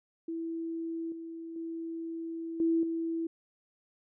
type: tone with level steps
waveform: sine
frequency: 329.6 Hz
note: E4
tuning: in tune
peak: -33 / -39 / -35 / -24 / -30 dBFS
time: 0.28-3.27 s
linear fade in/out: 5 ms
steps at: 1.12 / 1.56 / 2.6 / 2.83 s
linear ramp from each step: 2 ms
effects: none